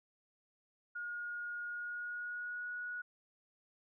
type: tone with pitch glide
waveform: sine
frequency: 1433 to 1459.7 Hz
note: F6 to F#6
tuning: +44 to -24 cents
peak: -39 dBFS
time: 0.95-3.02 s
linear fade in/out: 10 ms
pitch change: +32 cents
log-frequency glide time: 1.65-2.7 s
effects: none